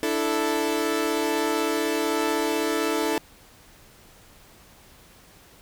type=chord; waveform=sawtooth; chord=D suspended second; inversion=none; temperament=equal; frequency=293.7 / 329.6 / 440 Hz; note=D4 / E4 / A4; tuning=0 / 0 / 0 cents; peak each=-25 / -23 / -22 dBFS; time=0.03-3.18 s; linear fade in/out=0 ms; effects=pink hiss -52 dBFS RMS until 5.61 s